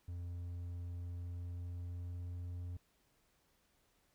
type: tone with pitch glide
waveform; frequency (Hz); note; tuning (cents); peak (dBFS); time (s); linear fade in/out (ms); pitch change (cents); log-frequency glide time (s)
triangle; 87.31 to 88.12; F2 to F2; 0 to +16; -39; 0.08-2.77; 5; +16; 0.93-2.63
effects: pink hiss -75 dBFS RMS until 4.14 s